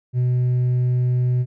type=tone with hard clipping; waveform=triangle; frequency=124.7 Hz; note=B2; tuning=17 cents sharp; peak=-15 dBFS; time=0.13-1.46 s; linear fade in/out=50 ms; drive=1 dB; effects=none